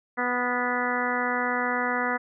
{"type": "harmonic tone with a mistuned harmonic", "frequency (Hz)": 246.9, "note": "B3", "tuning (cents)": 0, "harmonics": [1, 2, 3, 4, 5, 6, 7, 8], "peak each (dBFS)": [-32, -32, -32, -32, -32, -32, -32, -32], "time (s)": [0.17, 2.18], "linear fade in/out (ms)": 20, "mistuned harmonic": 6, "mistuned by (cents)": -22, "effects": []}